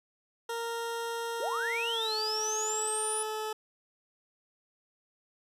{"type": "tone with pitch glide", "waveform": "20% pulse", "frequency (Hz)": [463.8, 432.7], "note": ["A#4", "A4"], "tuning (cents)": [-9, -29], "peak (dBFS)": -28, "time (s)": [0.49, 3.53], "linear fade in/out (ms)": 5, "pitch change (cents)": -120, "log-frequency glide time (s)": [1.91, 2.13]}
{"type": "linear sweep", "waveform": "sine", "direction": "up", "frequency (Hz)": [391.2, 9956], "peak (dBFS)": -31, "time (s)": [1.4, 3.23], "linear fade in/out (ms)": 5}
{"effects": ["resampled to 32000 Hz"]}